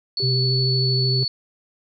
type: tone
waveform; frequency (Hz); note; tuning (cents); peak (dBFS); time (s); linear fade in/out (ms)
sine; 4435; C#8; 0; -21; 0.17-1.28; 2
type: tone with vibrato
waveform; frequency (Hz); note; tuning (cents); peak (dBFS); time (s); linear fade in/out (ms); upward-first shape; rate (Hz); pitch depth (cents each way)
sine; 392; G4; 0; -28; 0.2-1.23; 0; sine; 13; 26
type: tone with pitch glide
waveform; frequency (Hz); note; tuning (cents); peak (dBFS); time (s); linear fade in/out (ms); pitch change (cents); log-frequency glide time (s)
sine; 127.9 to 128.94; C3 to C3; -39 to -25; -19; 0.22-1.25; 20; +14; 0.64-0.76
effects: none